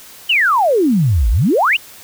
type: exponential two-way sweep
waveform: sine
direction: down then up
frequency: 3101 to 49 to 3101 Hz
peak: -10 dBFS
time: 0.29-1.77 s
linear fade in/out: 10 ms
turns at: 1.3 s
effects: white hiss -39 dBFS RMS until 2.03 s